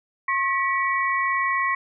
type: tone cluster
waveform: sine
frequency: 1081 / 1937 / 2259 Hz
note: C#6 / B6 / C#7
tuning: -44 / -34 / +32 cents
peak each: -23 / -24 / -29 dBFS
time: 0.28-1.75 s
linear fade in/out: 5 ms
effects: none